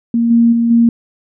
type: tone with level steps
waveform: sine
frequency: 233.1 Hz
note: A#3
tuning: in tune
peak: -10 / -6 / -10 / -6 dBFS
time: 0.14-0.89 s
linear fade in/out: 2 ms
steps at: 0.3 / 0.52 / 0.7 s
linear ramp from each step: 10 ms
effects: none